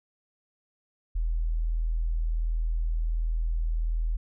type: tone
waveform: sine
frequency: 40.69 Hz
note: E1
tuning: 22 cents flat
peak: -24 dBFS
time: 1.15-4.17 s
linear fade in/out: 10 ms
effects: none